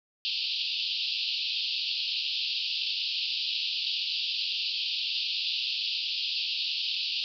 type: band-pass noise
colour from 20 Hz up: white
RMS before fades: -31 dBFS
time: 0.25-7.24 s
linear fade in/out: 0 ms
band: 2600 to 4900 Hz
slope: 96 dB/octave
effects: none